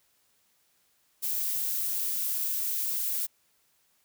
violet noise, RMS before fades -30 dBFS, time 1.22-3.27 s, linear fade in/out 20 ms, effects white hiss -69 dBFS RMS until 4.04 s

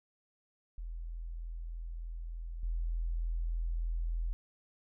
sine tone with level steps, 41.67 Hz, E1, 19 cents sharp, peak -38 / -31 dBFS, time 0.78-4.33 s, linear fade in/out 0 ms, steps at 2.63 s, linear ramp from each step 5 ms, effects none

